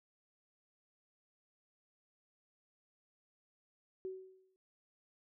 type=tone with exponential decay; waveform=sine; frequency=376.5 Hz; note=F#4; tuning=30 cents sharp; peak=-37 dBFS; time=4.05-4.56 s; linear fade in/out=0 ms; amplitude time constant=110 ms; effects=none